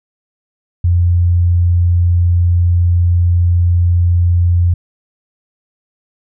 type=tone; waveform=sine; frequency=87.31 Hz; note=F2; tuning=in tune; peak=-8 dBFS; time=0.84-4.74 s; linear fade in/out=5 ms; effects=none